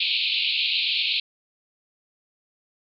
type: band-pass noise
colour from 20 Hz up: pink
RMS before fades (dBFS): -24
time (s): 0-1.2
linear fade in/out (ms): 5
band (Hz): 2400 to 4400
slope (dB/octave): 96
effects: none